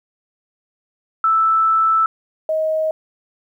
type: tone pair in turn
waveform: sine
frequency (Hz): 1318.5 / 630.2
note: E6 / D#5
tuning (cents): 0 / +22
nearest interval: octave + minor second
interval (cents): 1278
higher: first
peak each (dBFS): -12 / -16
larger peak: first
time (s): 1.24-2.06 / 2.49-2.91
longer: first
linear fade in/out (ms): 2
effects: 9-bit